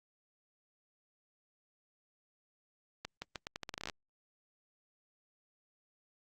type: accelerating click train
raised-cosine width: 0.2 ms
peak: -22 dBFS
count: 15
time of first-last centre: 3.05-3.898 s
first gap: 170 ms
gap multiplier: 0.81
effects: Opus 48 kbps